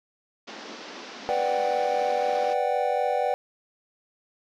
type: band-pass noise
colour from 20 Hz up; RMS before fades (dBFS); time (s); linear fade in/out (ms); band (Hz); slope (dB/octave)
pink; -41; 0.47-2.54; 10; 210 to 5900; 48
type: chord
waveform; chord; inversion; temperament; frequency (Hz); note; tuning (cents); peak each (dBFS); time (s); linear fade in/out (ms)
triangle; G major seventh; first; equal; 493.9 / 587.3 / 740 / 784; B4 / D5 / F#5 / G5; 0 / 0 / 0 / 0; -26; 1.29-3.34; 0
effects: none